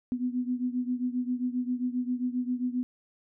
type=beating tone pair; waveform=sine; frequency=246.8 / 254.3 Hz; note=B3 / C4; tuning=-1 / -49 cents; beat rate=7.5 Hz; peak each=-29 / -32 dBFS; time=0.12-2.83 s; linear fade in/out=0 ms; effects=none